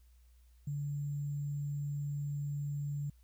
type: tone with sample-and-hold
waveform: sine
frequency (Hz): 144.3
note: D3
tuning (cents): -30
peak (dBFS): -34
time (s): 0.67-3.1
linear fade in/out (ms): 5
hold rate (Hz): 7350
effects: added 60 Hz sine -59 dBFS peak until 3.23 s + white hiss -75 dBFS RMS until 3.23 s